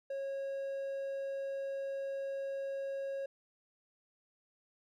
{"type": "tone", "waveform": "triangle", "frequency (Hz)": 547, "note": "C#5", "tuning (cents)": -23, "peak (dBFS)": -34, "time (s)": [0.1, 3.26], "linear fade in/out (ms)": 5, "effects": []}